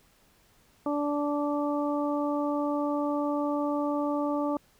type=harmonic tone; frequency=291.4 Hz; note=D4; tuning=13 cents flat; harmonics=1 / 2 / 3 / 4; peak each=-28 / -31 / -35 / -36 dBFS; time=0.86-4.57 s; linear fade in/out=2 ms; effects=pink hiss -63 dBFS RMS until 4.79 s